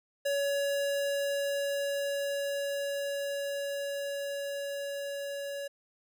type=tone with level ramp; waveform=square; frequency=563 Hz; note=C#5; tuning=27 cents sharp; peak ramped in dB=-28 to -36 dBFS; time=0.25-5.68 s; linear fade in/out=10 ms; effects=none